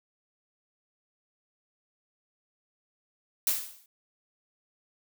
blue noise with exponential decay, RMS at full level -23 dBFS, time 3.47-3.86 s, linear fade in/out 2 ms, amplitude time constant 83 ms, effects none

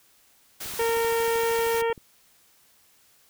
white noise, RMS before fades -35 dBFS, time 0.6-1.82 s, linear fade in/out 10 ms
click train, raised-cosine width 3 ms, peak -32 dBFS, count 18, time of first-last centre 0.66-1.978 s, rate 12.9 Hz
harmonic tone, 460 Hz, A#4, 23 cents flat, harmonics 1 / 2 / 3 / 4 / 5 / 6 / 7, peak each -23 / -29 / -37 / -35 / -38 / -42 / -43 dBFS, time 0.79-1.93 s, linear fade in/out 5 ms
effects white hiss -60 dBFS RMS until 3.29 s

